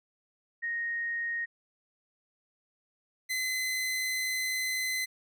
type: tone pair in turn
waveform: sine / sawtooth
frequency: 1864.7 / 2038 Hz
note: A#6 / C7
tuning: 0 / -46 cents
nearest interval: major second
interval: 154 cents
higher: second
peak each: -30 / -26 dBFS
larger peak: second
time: 0.62-1.46 / 3.29-5.06 s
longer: second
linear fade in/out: 20 ms
effects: none